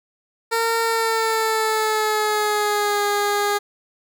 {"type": "tone with pitch glide", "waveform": "15% pulse", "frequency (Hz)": [457.4, 409.9], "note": ["A#4", "G#4"], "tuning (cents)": [-33, -23], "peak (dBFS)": -12, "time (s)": [0.51, 3.59], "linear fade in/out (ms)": 20, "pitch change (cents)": -190, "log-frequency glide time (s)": [0.81, 3.03], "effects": []}